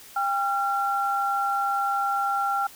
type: tone pair together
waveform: sine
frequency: 798 / 1369.8 Hz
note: G5 / F6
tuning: +31 / -34 cents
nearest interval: major sixth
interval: 935 cents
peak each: -25 dBFS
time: 0.16-2.67 s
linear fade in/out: 5 ms
effects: white hiss -47 dBFS RMS until 2.75 s